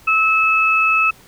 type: tone pair together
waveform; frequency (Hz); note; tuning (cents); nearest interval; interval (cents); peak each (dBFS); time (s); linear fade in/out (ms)
sine; 1300 / 2600; E6 / E7; -24 / -24; octave; 1200; -16 / -14; 0.07-1.11; 10
effects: pink hiss -47 dBFS RMS until 1.27 s